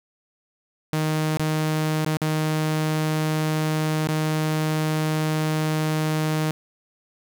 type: tone with dropouts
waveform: sawtooth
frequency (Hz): 155.56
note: D#3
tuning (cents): 0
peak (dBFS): -17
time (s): 0.93-6.51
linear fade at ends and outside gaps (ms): 0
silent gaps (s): 1.371-1.396 / 2.047-2.063 / 2.171-2.217 / 4.072-4.088
effects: none